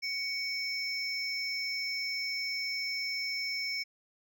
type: tone pair together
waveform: triangle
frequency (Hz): 2237 / 5326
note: C#7 / E8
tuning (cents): +15 / +17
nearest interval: octave + minor third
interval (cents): 1502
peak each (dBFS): -33 / -34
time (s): 0.02-3.84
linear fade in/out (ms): 20
effects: none

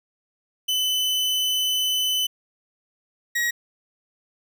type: tone pair in turn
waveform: 40% pulse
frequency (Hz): 3016 / 1901.6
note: F#7 / A#6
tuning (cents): +32 / +34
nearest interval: minor sixth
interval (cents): 798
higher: first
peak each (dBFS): -20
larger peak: neither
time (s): 0.68-2.27 / 3.35-3.51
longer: first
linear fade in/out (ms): 10
effects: none

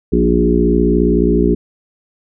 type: harmonic tone with a mistuned harmonic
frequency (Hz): 59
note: A#1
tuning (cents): +22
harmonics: 1 / 3 / 4 / 5 / 6 / 7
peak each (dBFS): -17 / -17 / -17 / -17 / -17 / -17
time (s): 0.12-1.55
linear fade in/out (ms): 10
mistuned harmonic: 6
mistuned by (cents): +22
effects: none

